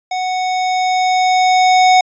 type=tone with level ramp; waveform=square; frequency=740 Hz; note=F#5; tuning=in tune; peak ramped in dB=-18 to -7 dBFS; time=0.11-2.01 s; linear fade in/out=5 ms; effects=resampled to 16000 Hz